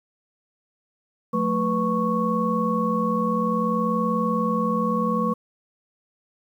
sine tone cluster, 181.5 / 222.1 / 492.7 / 1106 Hz, F#3 / A3 / B4 / C#6, -33 / +16 / -4 / -4 cents, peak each -27 / -24 / -27 / -25 dBFS, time 1.33-5.34 s, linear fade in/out 10 ms, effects 9-bit

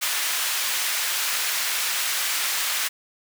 pink high-pass noise, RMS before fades -25 dBFS, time 0.01-2.89 s, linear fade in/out 20 ms, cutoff 1600 Hz, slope 12 dB/octave, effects none

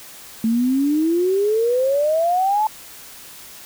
sine exponential sweep, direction up, 220 to 880 Hz, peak -15 dBFS, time 0.44-2.67 s, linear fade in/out 2 ms, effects white hiss -40 dBFS RMS until 3.65 s

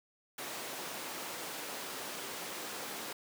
pink high-pass noise, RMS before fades -42 dBFS, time 0.38-3.13 s, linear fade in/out 5 ms, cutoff 330 Hz, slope 12 dB/octave, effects none

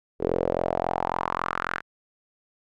sawtooth tone with band-pass filter sweep, 43.65 Hz, F1, in tune, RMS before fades -27 dBFS, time 0.19-1.82 s, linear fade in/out 50 ms, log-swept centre 420 to 1600 Hz, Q 3.7, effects none

